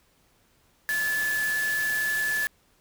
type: tone in noise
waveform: sine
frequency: 1729 Hz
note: A6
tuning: 31 cents flat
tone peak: -24 dBFS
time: 0.89-2.47 s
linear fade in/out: 0 ms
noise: white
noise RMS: -35 dBFS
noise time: 0.89-2.47 s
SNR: +8 dB
effects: pink hiss -64 dBFS RMS until 2.8 s